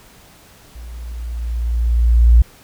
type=tone with level ramp; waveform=sine; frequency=58.3 Hz; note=A#1; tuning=1 cent sharp; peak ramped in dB=-31 to -4 dBFS; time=0.75-2.42 s; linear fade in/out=5 ms; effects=pink hiss -46 dBFS RMS until 2.63 s